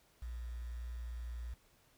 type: tone with quantisation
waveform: sine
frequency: 59.3 Hz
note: A#1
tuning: 30 cents sharp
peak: -40 dBFS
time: 0.22-1.54 s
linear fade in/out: 5 ms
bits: 10
effects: pink hiss -69 dBFS RMS until 1.97 s